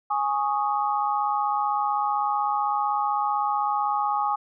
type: chord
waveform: sine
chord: Ab suspended fourth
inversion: none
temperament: equal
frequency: 830.6 / 1108.7 / 1244.5 Hz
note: Ab5 / Db6 / Eb6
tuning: 0 / 0 / 0 cents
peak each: -24 / -28 / -28 dBFS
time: 0.1-4.36 s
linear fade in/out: 10 ms
effects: none